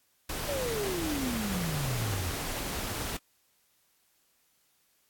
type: noise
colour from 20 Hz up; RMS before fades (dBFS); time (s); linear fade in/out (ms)
pink; -35; 0.29-3.17; 5
type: exponential sweep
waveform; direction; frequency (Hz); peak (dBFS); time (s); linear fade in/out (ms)
sine; down; 590 to 82.41; -31; 0.48-2.31; 10
effects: white hiss -70 dBFS RMS until 5.09 s + AAC 64 kbps